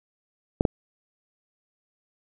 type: clicks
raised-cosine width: 2 ms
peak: -6 dBFS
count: 2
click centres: 0.609 / 0.652 s
effects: none